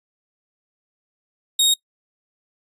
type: tone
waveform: sawtooth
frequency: 3742 Hz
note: A#7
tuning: 6 cents sharp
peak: -11 dBFS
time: 1.59-1.74 s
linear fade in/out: 5 ms
effects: noise-tail reverb RT60 0.1 s tail -23 dB re dry + resampled to 32000 Hz